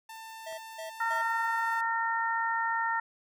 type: tone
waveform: sawtooth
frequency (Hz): 893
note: A5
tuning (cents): +25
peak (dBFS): -39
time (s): 0.09-1.81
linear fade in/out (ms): 5
type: tone bursts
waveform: square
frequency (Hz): 649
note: E5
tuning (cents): -27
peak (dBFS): -39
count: 3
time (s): 0.46-1.22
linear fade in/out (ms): 10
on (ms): 120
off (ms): 200
type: clicks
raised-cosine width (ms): 0.5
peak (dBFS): -47 / -39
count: 2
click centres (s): 0.511 / 0.526
type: harmonic tone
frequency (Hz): 457.2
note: A#4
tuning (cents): -34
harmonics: 2 / 3 / 4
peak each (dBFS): -30 / -33 / -32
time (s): 1-3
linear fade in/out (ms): 5
effects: none